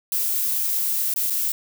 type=noise with dropouts; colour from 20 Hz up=violet; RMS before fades=-23 dBFS; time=0.12-1.52 s; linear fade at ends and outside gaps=2 ms; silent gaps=1.139-1.16 / 1.3-1.305 s; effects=none